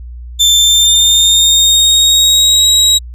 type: tone with pitch glide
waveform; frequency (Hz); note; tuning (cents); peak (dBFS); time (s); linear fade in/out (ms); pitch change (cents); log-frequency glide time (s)
30% pulse; 3555 to 3832; A7 to A#7; +17 to +47; -3; 0.39-2.99; 20; +130; 0.55-2.67
effects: added 60 Hz sine -25 dBFS peak until 3.14 s + resampled to 32000 Hz